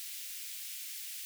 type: high-pass noise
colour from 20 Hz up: white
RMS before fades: -43 dBFS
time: 0-1.25 s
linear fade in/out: 0 ms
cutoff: 2100 Hz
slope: 24 dB/octave
effects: none